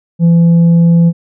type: tone with tanh clipping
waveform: sine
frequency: 168.8 Hz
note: E3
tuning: 41 cents sharp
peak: -5 dBFS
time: 0.19-1.13 s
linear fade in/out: 50 ms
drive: 3 dB
effects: none